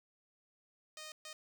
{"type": "tone bursts at uneven times", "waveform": "5% pulse", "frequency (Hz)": 619, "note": "D#5", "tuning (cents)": -9, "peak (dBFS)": -35, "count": 2, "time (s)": [[0.97, 1.12], [1.25, 1.33]], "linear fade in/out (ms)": 2, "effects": []}